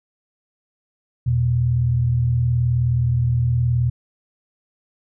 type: tone pair together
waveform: sine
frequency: 82.41 / 121.53 Hz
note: E2 / B2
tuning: 0 / -27 cents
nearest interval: perfect fifth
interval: 673 cents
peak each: -24 / -16 dBFS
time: 1.26-3.9 s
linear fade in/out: 10 ms
effects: none